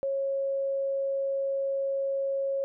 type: tone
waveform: sine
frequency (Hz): 547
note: C#5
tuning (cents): -23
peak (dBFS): -26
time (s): 0.03-2.64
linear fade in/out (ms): 0
effects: none